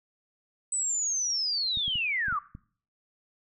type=linear sweep; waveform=sine; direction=down; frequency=8120 to 1108.7 Hz; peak=-26 dBFS; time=0.72-2.39 s; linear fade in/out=5 ms
type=clicks; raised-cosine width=5 ms; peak=-29 dBFS; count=6; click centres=1.773 / 1.88 / 1.956 / 2.283 / 2.326 / 2.551 s
effects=noise-tail reverb RT60 0.5 s tail -20 dB re dry